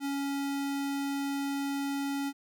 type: tone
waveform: square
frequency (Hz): 279.1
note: C#4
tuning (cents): +12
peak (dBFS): -31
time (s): 0-2.33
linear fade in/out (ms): 50
effects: none